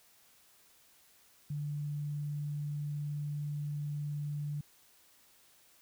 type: tone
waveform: sine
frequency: 146.83 Hz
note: D3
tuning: in tune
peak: -34 dBFS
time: 1.5-4.61 s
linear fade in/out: 5 ms
effects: white hiss -64 dBFS RMS until 5.81 s